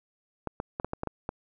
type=clicks; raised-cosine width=1 ms; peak=-17 dBFS; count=8; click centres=0.473 / 0.601 / 0.799 / 0.846 / 0.934 / 1.034 / 1.073 / 1.291 s; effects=none